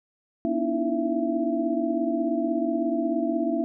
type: tone cluster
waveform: sine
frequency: 241.8 / 286.4 / 315.9 / 332.4 / 669 Hz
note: B3 / D4 / D#4 / E4 / E5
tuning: -36 / -43 / +26 / +15 / +25 cents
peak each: -29 dBFS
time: 0.45-3.64 s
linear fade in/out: 0 ms
effects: none